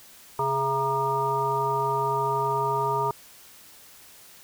harmonic tone with a mistuned harmonic, 134.2 Hz, C3, 44 cents sharp, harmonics 1 / 3 / 5 / 7 / 9, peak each -33 / -29 / -35 / -25 / -30 dBFS, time 0.39-3.11 s, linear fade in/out 2 ms, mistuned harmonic 3, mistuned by +57 cents, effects white hiss -50 dBFS RMS until 4.43 s

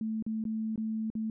sine tone with dropouts, 220 Hz, A3, in tune, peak -30 dBFS, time 0.01-1.3 s, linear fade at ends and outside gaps 2 ms, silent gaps 0.225-0.264 / 0.44-0.452 / 0.759-0.777 / 1.102-1.152 s, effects none

